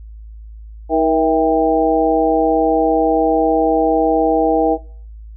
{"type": "harmonic tone with a mistuned harmonic", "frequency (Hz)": 158.6, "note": "D#3", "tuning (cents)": 33, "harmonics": [2, 3, 4, 5], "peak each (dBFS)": [-17, -17, -17, -17], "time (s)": [0.89, 4.78], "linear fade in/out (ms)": 50, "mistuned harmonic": 4, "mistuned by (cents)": 55, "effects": ["noise-tail reverb RT60 0.5 s tail -21 dB re dry", "added 54 Hz sine -32 dBFS peak until 5.36 s"]}